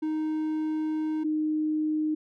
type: tone pair in turn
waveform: triangle / sine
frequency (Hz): 311.1 / 308.2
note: D#4 / D#4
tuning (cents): 0 / -16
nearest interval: unison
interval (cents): 16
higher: first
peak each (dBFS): -24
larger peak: neither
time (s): 0.02-1.24 / 1.24-2.15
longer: first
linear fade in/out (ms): 10
effects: none